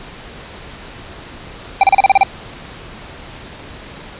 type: tone bursts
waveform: square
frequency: 784 Hz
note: G5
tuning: in tune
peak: -6 dBFS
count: 8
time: 1.81-2.233 s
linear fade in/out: 2 ms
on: 24 ms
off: 33 ms
effects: pink hiss -34 dBFS RMS until 4.19 s + resampled to 8000 Hz